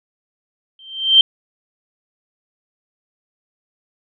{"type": "tone with exponential growth", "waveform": "sine", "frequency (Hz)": 3136, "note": "G7", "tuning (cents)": 0, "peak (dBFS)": -3, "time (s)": [0.79, 1.21], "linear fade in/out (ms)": 2, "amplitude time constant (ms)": 90, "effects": []}